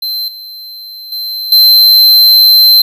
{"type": "tone with level steps", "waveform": "square", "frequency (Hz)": 4101, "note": "C8", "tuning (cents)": -36, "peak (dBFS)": [-15, -26, -17, -3], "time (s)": [0.02, 2.82], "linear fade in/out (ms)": 5, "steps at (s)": [0.28, 1.12, 1.52], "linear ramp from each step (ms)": 2, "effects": []}